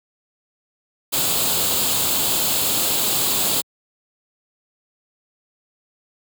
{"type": "noise with comb filter", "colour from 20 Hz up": "white", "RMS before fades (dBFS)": -20, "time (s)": [1.12, 3.62], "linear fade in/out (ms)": 20, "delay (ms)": 0.26, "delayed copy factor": 0.6, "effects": ["high-pass 80 Hz 12 dB/octave"]}